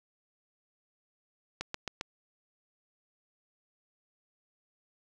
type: click train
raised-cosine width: 0.2 ms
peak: -17 dBFS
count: 4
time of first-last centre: 1.61-2.011 s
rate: 7.48 Hz
effects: none